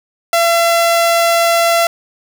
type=tone; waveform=sawtooth; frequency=677 Hz; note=E5; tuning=46 cents sharp; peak=-6 dBFS; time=0.33-1.87 s; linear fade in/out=2 ms; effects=8-bit